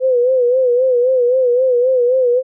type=tone with vibrato; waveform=sine; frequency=502 Hz; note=B4; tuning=28 cents sharp; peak=-10 dBFS; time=0-2.43 s; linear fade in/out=50 ms; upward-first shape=sine; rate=3.8 Hz; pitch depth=78 cents each way; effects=none